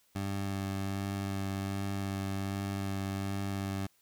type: tone with vibrato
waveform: 20% pulse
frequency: 98 Hz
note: G2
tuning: in tune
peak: -28 dBFS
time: 0.15-3.87 s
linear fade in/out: 10 ms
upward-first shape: sine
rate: 1.3 Hz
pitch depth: 13 cents each way
effects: white hiss -69 dBFS RMS until 4.01 s